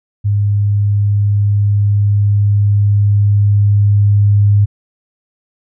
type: tone with level ramp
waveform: sine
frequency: 102.3 Hz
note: G#2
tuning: 26 cents flat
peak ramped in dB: -10 to -6 dBFS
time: 0.24-4.66 s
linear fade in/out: 20 ms
effects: none